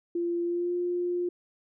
sine tone with pitch glide, 344.2 to 353.1 Hz, F4 to F4, -25 to +19 cents, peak -26 dBFS, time 0.15-1.29 s, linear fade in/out 5 ms, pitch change +44 cents, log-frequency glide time 0.43-0.74 s, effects none

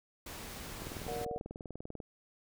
pink noise, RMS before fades -45 dBFS, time 0.26-1.25 s, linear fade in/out 5 ms
click train, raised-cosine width 2 ms, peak -29 dBFS, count 25, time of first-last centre 0.82-2.002 s, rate 20.3 Hz
sine chord, Bb augmented, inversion none, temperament just, 466.2 / 582.7 / 728.4 Hz, Bb4 / D5 / F#5, 0 / -14 / -27 cents, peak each -39 / -45 / -41 dBFS, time 1.08-1.38 s, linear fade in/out 0 ms
effects none

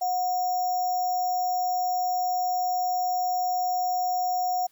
sine tone with sample-and-hold, 730 Hz, F#5, 24 cents flat, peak -23 dBFS, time 0.01-4.67 s, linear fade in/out 10 ms, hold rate 6300 Hz, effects white hiss -64 dBFS RMS until 4.71 s

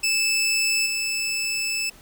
20% pulse tone with level steps, 2628 Hz, E7, 6 cents flat, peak -15 / -19 dBFS, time 0.03-1.9 s, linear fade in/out 10 ms, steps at 0.86 s, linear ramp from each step 2 ms, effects pink hiss -50 dBFS RMS until 2.01 s

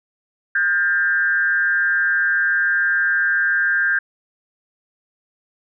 sine tone with frequency modulation, 1600 Hz, G6, 35 cents sharp, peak -15 dBFS, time 0.55-3.99 s, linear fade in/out 5 ms, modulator 167 Hz, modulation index 0.67, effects none

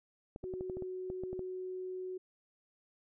clicks, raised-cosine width 2 ms, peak -30 dBFS, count 11, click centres 0.361 / 0.44 / 0.538 / 0.609 / 0.698 / 0.77 / 0.823 / 1.101 / 1.236 / 1.33 / 1.393 s
sine tone, 370 Hz, F#4, in tune, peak -38 dBFS, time 0.43-2.18 s, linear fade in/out 10 ms
effects none

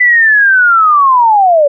sine linear sweep, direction down, 2005 to 554.4 Hz, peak -4 dBFS, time 0-1.68 s, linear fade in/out 10 ms, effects none

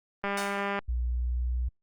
click train, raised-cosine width 0.5 ms, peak -16 dBFS, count 111, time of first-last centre 0.24-0.79 s, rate 200 Hz
5% pulse tone with exponential decay, 740 Hz, F#5, in tune, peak -20 dBFS, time 0.37-0.78 s, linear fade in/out 5 ms, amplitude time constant 87 ms
sine tone with pitch glide, 60.4 to 61.31 Hz, B1 to B1, -38 to -12 cents, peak -26 dBFS, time 0.88-1.69 s, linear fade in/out 10 ms, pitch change +26 cents, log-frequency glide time 1.08-1.5 s
effects Opus 32 kbps

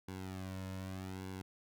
sawtooth tone with flanger, 94.3 Hz, F#2, 33 cents sharp, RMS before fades -44 dBFS, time 0.08-1.42 s, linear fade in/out 5 ms, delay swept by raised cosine 1.6 to 2.57 ms, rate 0.83 Hz, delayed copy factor -0.9, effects none

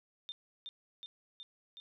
sine tone with echo, 3601 Hz, A7, 39 cents sharp, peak -40 dBFS, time 0.29-0.32 s, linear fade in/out 0 ms, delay 370 ms, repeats 4, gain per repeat -2 dB, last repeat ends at 1.8 s, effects none

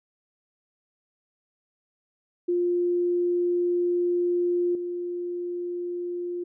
sine tone with level steps, 351.7 Hz, F4, 12 cents sharp, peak -21 / -28 dBFS, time 2.48-6.44 s, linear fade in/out 10 ms, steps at 4.75 s, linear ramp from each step 2 ms, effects none

